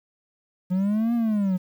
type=linear two-way sweep; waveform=triangle; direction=up then down; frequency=179 to 238.9 to 179 Hz; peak=-18 dBFS; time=0.7-1.58 s; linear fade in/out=20 ms; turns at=1.14 s; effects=9-bit